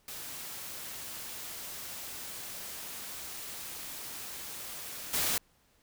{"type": "noise with level steps", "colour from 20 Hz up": "white", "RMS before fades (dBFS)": [-42, -30], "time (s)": [0.08, 5.38], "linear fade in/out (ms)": 2, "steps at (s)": 5.13, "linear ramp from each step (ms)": 10, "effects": ["pink hiss -68 dBFS RMS until 5.82 s"]}